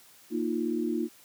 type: chord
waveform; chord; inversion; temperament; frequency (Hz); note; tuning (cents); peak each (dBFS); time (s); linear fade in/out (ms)
sine; Bb suspended fourth; none; equal; 233.1 / 311.1 / 349.2; Bb3 / Eb4 / F4; 0 / 0 / 0; -31; 0.3-1.09; 50
effects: white hiss -56 dBFS RMS until 1.24 s + high-pass 100 Hz 12 dB/octave